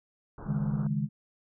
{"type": "low-pass noise", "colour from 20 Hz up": "pink", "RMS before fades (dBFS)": -44, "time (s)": [0.38, 0.87], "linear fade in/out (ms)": 2, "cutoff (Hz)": 1500, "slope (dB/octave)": 96}
{"type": "chord", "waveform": "sine", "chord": "C# suspended second", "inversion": "none", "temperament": "equal", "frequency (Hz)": [138.59, 155.56, 207.7], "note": ["C#3", "D#3", "G#3"], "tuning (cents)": [0, 0, 0], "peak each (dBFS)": -31, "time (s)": [0.45, 1.09], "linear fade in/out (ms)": 50}
{"effects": []}